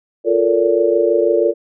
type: chord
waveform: sine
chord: Bb major seventh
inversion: second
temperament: equal with one note detuned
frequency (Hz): 349.2 / 440 / 466.2 / 573.6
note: F4 / A4 / Bb4 / D5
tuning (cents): 0 / 0 / 0 / -41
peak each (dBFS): -17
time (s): 0.24-1.54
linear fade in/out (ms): 50
effects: none